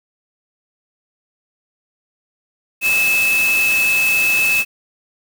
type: tone in noise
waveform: sine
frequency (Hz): 2605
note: E7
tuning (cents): -21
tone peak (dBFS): -13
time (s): 2.81-4.65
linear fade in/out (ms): 50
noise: white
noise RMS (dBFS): -24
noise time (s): 2.81-4.65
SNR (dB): +8
effects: none